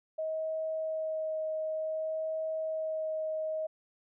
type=tone with vibrato; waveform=sine; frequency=632 Hz; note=D#5; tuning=27 cents sharp; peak=-31 dBFS; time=0.18-3.67 s; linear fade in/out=10 ms; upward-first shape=sine; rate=0.55 Hz; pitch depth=10 cents each way; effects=none